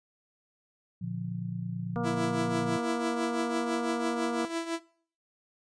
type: chord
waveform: sine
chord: Bb major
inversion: none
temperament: just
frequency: 116.54 / 145.68 / 174.81 Hz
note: Bb2 / D3 / F3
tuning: 0 / -14 / +2 cents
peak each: -37 / -40 / -34 dBFS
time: 1.01-2.77 s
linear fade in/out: 10 ms
type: harmonic tone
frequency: 236.6 Hz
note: A#3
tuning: 26 cents sharp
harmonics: 1 / 2 / 3 / 4 / 5 / 6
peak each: -33 / -35 / -38 / -43 / -40 / -44 dBFS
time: 1.96-4.45 s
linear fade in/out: 0 ms
type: tone with tremolo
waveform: sawtooth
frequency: 332.2 Hz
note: E4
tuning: 13 cents sharp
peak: -24 dBFS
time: 2.03-4.8 s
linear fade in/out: 50 ms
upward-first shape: triangle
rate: 6 Hz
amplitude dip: 75%
effects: noise-tail reverb RT60 0.5 s tail -21 dB re dry + resampled to 22050 Hz